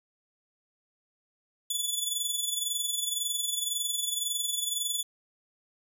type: tone with amplitude modulation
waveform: 15% pulse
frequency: 3446 Hz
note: A7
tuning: 37 cents flat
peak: -19 dBFS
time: 1.7-5.03 s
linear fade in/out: 5 ms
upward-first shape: sine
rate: 21.9 Hz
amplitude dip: 60%
effects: none

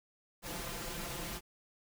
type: noise with comb filter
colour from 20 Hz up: pink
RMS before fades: -41 dBFS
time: 0.42-1.41 s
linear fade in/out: 50 ms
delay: 5.8 ms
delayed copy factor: +0.8
effects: none

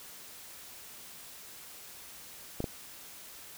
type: clicks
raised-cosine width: 2 ms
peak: -19 dBFS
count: 2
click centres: 2.604 / 2.642 s
effects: white hiss -49 dBFS RMS until 3.57 s

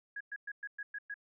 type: tone bursts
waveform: sine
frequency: 1661.2 Hz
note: G#6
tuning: in tune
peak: -38 dBFS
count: 7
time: 0.16-1.142 s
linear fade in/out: 5 ms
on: 46 ms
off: 110 ms
effects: none

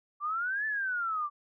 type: exponential two-way sweep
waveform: sine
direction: up then down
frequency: 1155 to 1765 to 1155 Hz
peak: -29 dBFS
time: 0.2-1.3 s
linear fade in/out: 50 ms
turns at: 0.66 s
effects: none

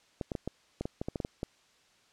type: clicks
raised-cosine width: 2 ms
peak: -20 dBFS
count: 12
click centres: 0.212 / 0.318 / 0.352 / 0.476 / 0.81 / 0.855 / 1.015 / 1.085 / 1.158 / 1.202 / 1.249 / 1.431 s
effects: white hiss -65 dBFS RMS until 2.12 s + low-pass 6000 Hz 12 dB/octave

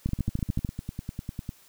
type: two click trains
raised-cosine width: 5 ms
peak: -14 / -20 dBFS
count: 9 / 15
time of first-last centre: 0.06-0.648 / 0.09-1.491 s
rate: 13.6 / 9.99 Hz
effects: white hiss -57 dBFS RMS until 1.68 s

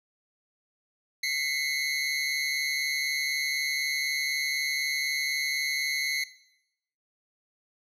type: tone pair together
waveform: 25% pulse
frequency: 2028 / 2172 Hz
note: B6 / C#7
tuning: +45 / -36 cents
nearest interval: minor second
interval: 119 cents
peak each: -26 dBFS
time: 1.23-6.24 s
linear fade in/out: 5 ms
effects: noise-tail reverb RT60 0.8 s tail -17 dB re dry + low-pass 11000 Hz 12 dB/octave

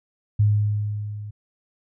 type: tone with level ramp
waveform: sine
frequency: 104.5 Hz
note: G#2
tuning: 11 cents sharp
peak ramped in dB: -13 to -32 dBFS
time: 0.39-1.31 s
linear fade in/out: 10 ms
effects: none

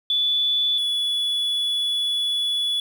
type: tone pair in turn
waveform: sine / triangle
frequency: 3462 / 3416 Hz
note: A7 / G#7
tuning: -29 / +48 cents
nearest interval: unison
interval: 23 cents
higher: first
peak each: -18 / -19 dBFS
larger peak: first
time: 0.1-0.78 / 0.78-2.8 s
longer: second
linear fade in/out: 2 ms
effects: 8-bit

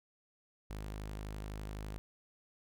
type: tone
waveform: sawtooth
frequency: 51.91 Hz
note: G#1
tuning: in tune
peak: -37 dBFS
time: 0.7-1.98 s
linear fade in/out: 0 ms
effects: none

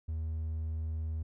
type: tone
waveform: triangle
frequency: 79.6 Hz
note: D#2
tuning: 40 cents sharp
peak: -30 dBFS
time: 0.08-1.23 s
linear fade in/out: 10 ms
effects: tanh soft clip ceiling -26 dBFS

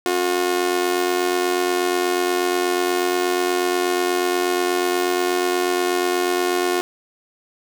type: tone with amplitude modulation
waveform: sawtooth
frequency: 360.1 Hz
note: F#4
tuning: 47 cents flat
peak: -11 dBFS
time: 0.06-6.81 s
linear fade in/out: 0 ms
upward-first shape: sine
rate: 88.3 Hz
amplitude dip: 70%
effects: none

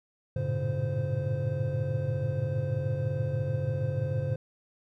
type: tone cluster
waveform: triangle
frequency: 97.1 / 111.5 / 117.8 / 141 / 519 Hz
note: G2 / A2 / A#2 / C#3 / C5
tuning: -16 / +23 / +19 / +30 / -14 cents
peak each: -33 / -32 / -33 / -29 / -33 dBFS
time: 0.36-4.36 s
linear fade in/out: 5 ms
effects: none

